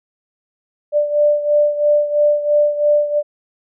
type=beating tone pair; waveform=sine; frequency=590 / 593 Hz; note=D5 / D5; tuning=+8 / +17 cents; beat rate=3 Hz; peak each=-13 / -18 dBFS; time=0.92-3.23 s; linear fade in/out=50 ms; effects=none